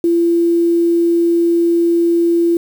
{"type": "tone with quantisation", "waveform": "sine", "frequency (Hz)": 340, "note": "F4", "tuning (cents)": -46, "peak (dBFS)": -10, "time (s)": [0.04, 2.57], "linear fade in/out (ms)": 2, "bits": 6, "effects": []}